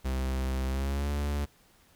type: tone with pitch glide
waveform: 45% pulse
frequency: 65.41 to 72.16 Hz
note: C2 to D2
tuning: 0 to -30 cents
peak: -28 dBFS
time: 0.04-1.46 s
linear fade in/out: 20 ms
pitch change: +170 cents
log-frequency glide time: 0.67-1.11 s
effects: pink hiss -62 dBFS RMS until 1.95 s

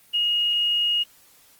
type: tone with quantisation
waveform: sine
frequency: 2870 Hz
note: F7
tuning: 47 cents sharp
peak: -19 dBFS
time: 0.13-1.04 s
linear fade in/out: 20 ms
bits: 8
effects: white hiss -55 dBFS RMS until 1.59 s + Opus 24 kbps

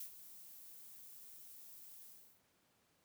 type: noise with ADSR envelope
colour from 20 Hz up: violet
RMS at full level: -45 dBFS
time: 0-2.42 s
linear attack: 5 ms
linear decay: 86 ms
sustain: -11 dB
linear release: 390 ms
effects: pink hiss -75 dBFS RMS until 3.04 s + high-pass 100 Hz 12 dB/octave

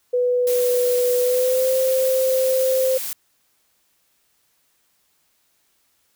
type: tone with pitch glide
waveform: sine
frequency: 493.9 to 521.5 Hz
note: B4 to C5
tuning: 0 to -6 cents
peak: -16 dBFS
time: 0.13-2.98 s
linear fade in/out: 10 ms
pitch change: +94 cents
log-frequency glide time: 1.2-1.71 s
type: noise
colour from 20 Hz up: blue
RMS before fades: -28 dBFS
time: 0.47-3.13 s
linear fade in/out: 2 ms
effects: white hiss -65 dBFS RMS until 6.15 s

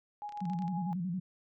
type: tone with tremolo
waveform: sine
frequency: 830.6 Hz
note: G#5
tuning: in tune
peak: -36 dBFS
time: 0.22-0.93 s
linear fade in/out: 0 ms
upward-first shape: triangle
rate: 7.6 Hz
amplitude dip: 65%
type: clicks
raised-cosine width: 0.2 ms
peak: -36 dBFS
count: 10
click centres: 0.292 / 0.323 / 0.374 / 0.405 / 0.454 / 0.499 / 0.534 / 0.589 / 0.622 / 0.68 s
type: tone with vibrato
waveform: sine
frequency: 178.5 Hz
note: F3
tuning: 38 cents sharp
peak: -32 dBFS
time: 0.41-1.2 s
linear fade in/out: 10 ms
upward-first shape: square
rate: 11 Hz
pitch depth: 95 cents each way
effects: none

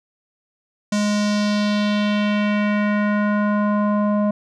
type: tone with low-pass filter sweep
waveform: square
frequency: 207.7 Hz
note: G#3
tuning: in tune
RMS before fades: -19 dBFS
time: 0.92-4.31 s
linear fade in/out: 5 ms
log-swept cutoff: 7000 to 800 Hz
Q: 2
effects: none

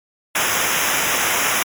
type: noise with comb filter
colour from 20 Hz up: pink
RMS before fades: -19 dBFS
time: 0.35-1.63 s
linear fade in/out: 5 ms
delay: 0.23 ms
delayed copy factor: -1
effects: MP3 96 kbps

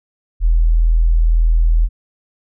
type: tone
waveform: sine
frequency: 40.94 Hz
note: E1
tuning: 11 cents flat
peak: -9 dBFS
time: 0.4-1.89 s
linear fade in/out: 50 ms
effects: none

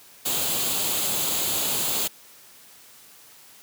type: noise with comb filter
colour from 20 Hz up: white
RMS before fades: -25 dBFS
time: 0.25-2.08 s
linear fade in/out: 10 ms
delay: 0.27 ms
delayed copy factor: +0.55
effects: white hiss -50 dBFS RMS until 3.62 s + high-pass 100 Hz 12 dB/octave

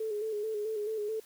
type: tone with vibrato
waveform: sine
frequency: 428.2 Hz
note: A4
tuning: 47 cents flat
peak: -31 dBFS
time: 0-1.2 s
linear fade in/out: 5 ms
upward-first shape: square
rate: 4.6 Hz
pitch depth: 46 cents each way
effects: white hiss -58 dBFS RMS until 1.25 s

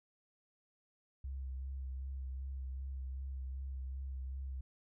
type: tone with vibrato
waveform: sine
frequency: 66.2 Hz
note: C2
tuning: 21 cents sharp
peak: -39 dBFS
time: 1.24-4.61 s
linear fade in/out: 5 ms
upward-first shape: sine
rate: 2.6 Hz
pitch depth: 28 cents each way
effects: none

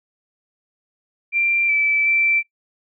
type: tone with pitch steps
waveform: sine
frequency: 2367 / 2315 / 2338 Hz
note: D7 / D7 / D7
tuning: +13 / -25 / -8 cents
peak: -15 dBFS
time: 1.32-2.43 s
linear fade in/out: 50 ms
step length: 370 ms
effects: noise-tail reverb RT60 0.1 s tail -20 dB re dry

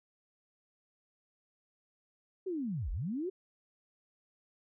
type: linear two-way sweep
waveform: sine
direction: down then up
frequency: 392 to 35.5 to 392 Hz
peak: -33 dBFS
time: 2.46-3.3 s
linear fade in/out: 10 ms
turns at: 2.91 s
effects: none

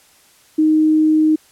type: tone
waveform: sine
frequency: 311.1 Hz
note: D#4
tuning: in tune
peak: -10 dBFS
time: 0.58-1.36 s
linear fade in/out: 10 ms
effects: white hiss -51 dBFS RMS until 1.51 s + low-pass 12000 Hz 12 dB/octave

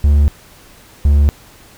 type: tone pair in turn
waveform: triangle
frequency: 72.6 / 72.06 Hz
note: D2 / D2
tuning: -19 / -32 cents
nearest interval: unison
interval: 13 cents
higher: first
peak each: -5 dBFS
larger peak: neither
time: 0.04-0.28 / 1.05-1.29 s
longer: neither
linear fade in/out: 0 ms
effects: pink hiss -43 dBFS RMS until 1.77 s

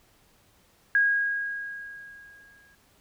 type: tone with exponential decay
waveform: sine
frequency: 1639 Hz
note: G#6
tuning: 23 cents flat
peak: -17 dBFS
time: 0.95-2.75 s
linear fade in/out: 1 ms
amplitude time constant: 390 ms
effects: pink hiss -62 dBFS RMS until 3 s

